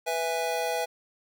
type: chord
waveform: square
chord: E major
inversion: second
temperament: just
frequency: 494.4 / 659.3 / 824.1 Hz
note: B4 / E5 / G#5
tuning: +2 / 0 / -14 cents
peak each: -32 dBFS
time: 0.06-0.86 s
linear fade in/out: 20 ms
effects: none